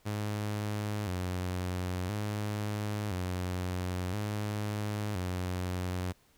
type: tone with vibrato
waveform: sawtooth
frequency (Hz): 97.5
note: G2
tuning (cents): -9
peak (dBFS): -28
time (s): 0.05-6.13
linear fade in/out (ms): 20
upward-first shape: square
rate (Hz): 0.49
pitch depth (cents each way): 120
effects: pink hiss -66 dBFS RMS until 6.37 s